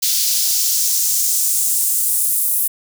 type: noise with high-pass filter sweep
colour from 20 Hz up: white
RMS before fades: -17 dBFS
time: 0.02-2.68 s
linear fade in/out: 10 ms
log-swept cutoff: 4300 to 11000 Hz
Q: 1.6
effects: none